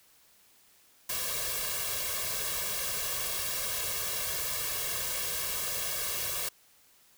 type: noise with comb filter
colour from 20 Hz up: white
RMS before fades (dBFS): -33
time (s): 1.09-6.49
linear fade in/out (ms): 5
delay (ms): 1.8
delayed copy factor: +0.9
effects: white hiss -62 dBFS RMS until 7.17 s

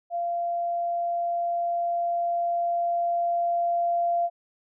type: tone with level ramp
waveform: sine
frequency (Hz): 690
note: F5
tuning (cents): -21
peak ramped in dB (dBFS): -25 to -21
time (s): 0.1-4.3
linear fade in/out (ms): 50
effects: none

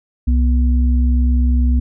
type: tone pair together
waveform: sine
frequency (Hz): 64.6 / 242.9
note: C2 / B3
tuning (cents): -21 / -29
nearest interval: octave + major seventh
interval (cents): 2292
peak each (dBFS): -11 / -21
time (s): 0.27-1.8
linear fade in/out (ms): 10
effects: none

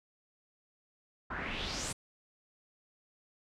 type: noise with low-pass filter sweep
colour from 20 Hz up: pink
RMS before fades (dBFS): -38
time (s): 1.3-1.93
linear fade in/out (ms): 10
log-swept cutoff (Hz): 1300 to 9300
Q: 3.5
effects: none

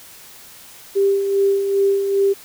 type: tone with tremolo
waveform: sine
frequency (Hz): 395.2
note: G4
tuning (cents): +14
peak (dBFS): -12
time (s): 0.95-2.34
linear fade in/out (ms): 20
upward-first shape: sine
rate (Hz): 2.5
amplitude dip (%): 50
effects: white hiss -42 dBFS RMS until 2.44 s

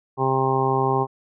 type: harmonic tone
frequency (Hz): 132.7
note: C3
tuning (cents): +25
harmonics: 1 / 2 / 3 / 4 / 5 / 6 / 7 / 8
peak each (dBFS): -25 / -30 / -23 / -33 / -34 / -24 / -27 / -26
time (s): 0.17-1.07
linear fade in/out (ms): 50
effects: none

